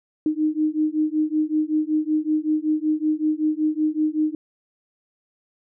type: beating tone pair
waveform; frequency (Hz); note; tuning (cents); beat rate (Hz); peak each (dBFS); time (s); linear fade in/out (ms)
sine; 305.8 / 311.1; D#4 / D#4; -30 / 0; 5.3; -22; 0.26-4.35; 2
effects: none